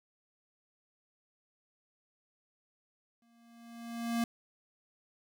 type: tone with exponential growth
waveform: square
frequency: 233.1 Hz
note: A#3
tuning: in tune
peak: -28 dBFS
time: 3.22-4.24 s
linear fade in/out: 2 ms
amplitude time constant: 220 ms
effects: none